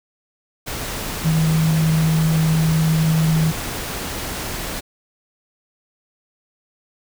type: tone in noise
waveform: sine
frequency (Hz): 159.4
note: D#3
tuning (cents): +42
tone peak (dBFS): -14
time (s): 1.24-3.52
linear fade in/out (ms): 20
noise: pink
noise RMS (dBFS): -27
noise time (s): 0.66-4.81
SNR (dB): +10
effects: none